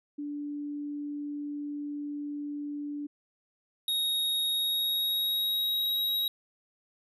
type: tone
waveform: sine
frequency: 291.4 Hz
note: D4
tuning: 13 cents flat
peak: -33 dBFS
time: 0.18-3.07 s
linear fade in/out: 10 ms
type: tone with pitch glide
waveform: square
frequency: 3755 to 3823 Hz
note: A#7 to A#7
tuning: +12 to +43 cents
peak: -27 dBFS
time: 3.88-6.28 s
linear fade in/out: 2 ms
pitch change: +31 cents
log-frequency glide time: 4.5-5.97 s
effects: none